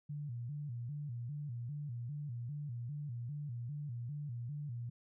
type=tone with vibrato; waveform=sine; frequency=132.4 Hz; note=C3; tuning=21 cents sharp; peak=-39 dBFS; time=0.09-4.9 s; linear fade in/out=10 ms; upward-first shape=square; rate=2.5 Hz; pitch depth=180 cents each way; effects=none